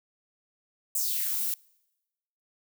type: noise with high-pass filter sweep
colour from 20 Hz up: violet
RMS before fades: -29 dBFS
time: 0.95-1.54 s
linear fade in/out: 2 ms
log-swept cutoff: 8300 to 340 Hz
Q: 3.1
effects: noise-tail reverb RT60 1.0 s tail -26 dB re dry